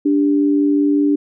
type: tone pair together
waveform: sine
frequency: 291.4 / 396.7 Hz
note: D4 / G4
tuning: -13 / +21 cents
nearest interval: perfect fourth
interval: 534 cents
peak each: -12 / -22 dBFS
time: 0.05-1.16 s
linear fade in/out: 10 ms
effects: none